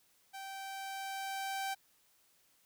sawtooth tone with level ramp, 778 Hz, G5, 13 cents flat, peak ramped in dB -40 to -31 dBFS, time 0.33-1.75 s, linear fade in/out 20 ms, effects white hiss -70 dBFS RMS until 2.65 s

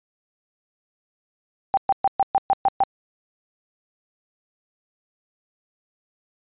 sine tone bursts, 784 Hz, G5, in tune, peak -14 dBFS, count 8, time 1.74-2.836 s, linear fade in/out 0 ms, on 32 ms, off 120 ms, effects resampled to 8000 Hz

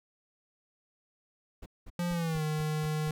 brown noise bursts, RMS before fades -43 dBFS, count 7, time 1.62-3.107 s, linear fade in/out 10 ms, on 41 ms, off 200 ms
square tone with pitch glide, 174.61 to 153.77 Hz, F3 to D#3, 0 to -20 cents, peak -30 dBFS, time 1.99-3.11 s, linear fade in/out 2 ms, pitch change -220 cents, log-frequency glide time 2.11-2.43 s
effects none

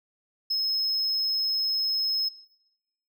triangle tone, 5170 Hz, E8, 34 cents flat, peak -22 dBFS, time 0.5-2.29 s, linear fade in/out 10 ms, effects noise-tail reverb RT60 0.9 s tail -21 dB re dry

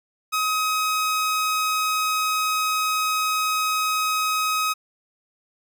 sawtooth tone, 1266 Hz, D#6, 30 cents sharp, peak -17 dBFS, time 0.32-4.74 s, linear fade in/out 20 ms, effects none

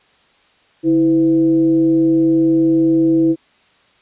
sine tone with frequency modulation, 326 Hz, E4, 19 cents flat, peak -10 dBFS, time 0.83-3.36 s, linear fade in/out 50 ms, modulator 181 Hz, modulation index 0.37, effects white hiss -54 dBFS RMS until 4.01 s + resampled to 8000 Hz

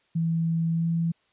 sine tone with pitch glide, 164.81 to 166.63 Hz, E3 to E3, 0 to +19 cents, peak -22 dBFS, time 0.15-1.12 s, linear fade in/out 10 ms, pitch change +19 cents, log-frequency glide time 0.71-0.87 s, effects white hiss -67 dBFS RMS until 1.32 s + resampled to 8000 Hz

